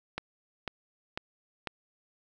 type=click train; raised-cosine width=0.3 ms; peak=-17 dBFS; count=4; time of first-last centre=0.18-1.673 s; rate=2.01 Hz; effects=none